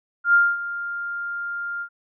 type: tone with ADSR envelope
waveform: sine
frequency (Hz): 1400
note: F6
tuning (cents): +4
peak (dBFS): -11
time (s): 0.24-1.89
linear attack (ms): 98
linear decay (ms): 230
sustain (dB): -15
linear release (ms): 77
effects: none